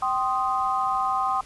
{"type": "chord", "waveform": "sine", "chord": "C minor", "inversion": "second", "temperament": "equal with one note detuned", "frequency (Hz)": [773.6, 1046.5, 1244.5], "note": ["G5", "C6", "Eb6"], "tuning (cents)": [-23, 0, 0], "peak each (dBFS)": -26, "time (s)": [0.02, 1.41], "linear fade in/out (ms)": 5, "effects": ["pink hiss -48 dBFS RMS until 1.45 s", "resampled to 24000 Hz"]}